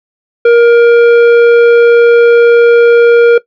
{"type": "tone with tanh clipping", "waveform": "triangle", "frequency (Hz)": 470.9, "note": "A#4", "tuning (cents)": 18, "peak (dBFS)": -3, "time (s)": [0.45, 3.38], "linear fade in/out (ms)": 5, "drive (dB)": 14, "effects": ["noise-tail reverb RT60 0.1 s tail -18 dB re dry"]}